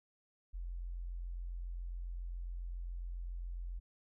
sine tone, 43.65 Hz, F1, in tune, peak -39 dBFS, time 0.53-3.8 s, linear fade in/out 20 ms, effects none

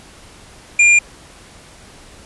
sine tone with tanh clipping, 2400 Hz, D7, 37 cents sharp, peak -9 dBFS, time 0.79-0.99 s, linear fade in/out 5 ms, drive 13 dB, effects pink hiss -42 dBFS RMS until 2.25 s + resampled to 24000 Hz

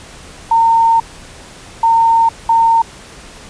sine tone bursts at uneven times, 913 Hz, A#5, 36 cents flat, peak -7 dBFS, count 3, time 0.51-1 / 1.83-2.29 / 2.49-2.82 s, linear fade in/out 5 ms, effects pink hiss -36 dBFS RMS until 3.49 s + resampled to 22050 Hz

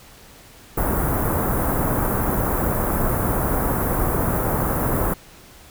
pink band-stop noise, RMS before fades -21 dBFS, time 0.77-5.14 s, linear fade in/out 5 ms, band 1400 to 12000 Hz, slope 24 dB/octave, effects pink hiss -46 dBFS RMS until 5.7 s

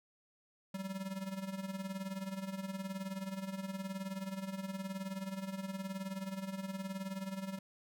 square tone with tremolo, 192.2 Hz, G3, 34 cents flat, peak -37 dBFS, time 0.74-7.59 s, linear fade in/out 5 ms, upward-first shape sine, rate 19 Hz, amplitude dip 70%, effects none

